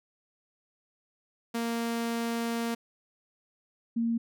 sawtooth / sine tone pair in turn, 232.2 / 231.2 Hz, A#3 / A#3, -7 / -14 cents, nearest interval unison, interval 7 cents, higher first, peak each -25 dBFS, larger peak neither, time 1.54-2.75 / 3.96-4.18 s, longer first, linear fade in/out 10 ms, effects none

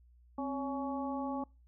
harmonic tone with a mistuned harmonic, 280.4 Hz, C#4, 20 cents sharp, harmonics 1 / 2 / 3 / 4, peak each -36 / -42 / -40 / -44 dBFS, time 0.38-1.44 s, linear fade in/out 5 ms, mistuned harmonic 1, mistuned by -100 cents, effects noise-tail reverb RT60 0.3 s tail -25 dB re dry + added 60 Hz sine -59 dBFS peak until 1.67 s

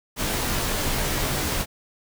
pink noise with comb filter, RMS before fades -25 dBFS, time 0.16-1.66 s, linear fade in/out 50 ms, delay 18 ms, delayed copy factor -0.55, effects none

